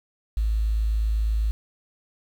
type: tone with quantisation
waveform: sine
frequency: 54 Hz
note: A1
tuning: 32 cents flat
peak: -20 dBFS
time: 0.37-1.51 s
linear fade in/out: 0 ms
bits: 8
effects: none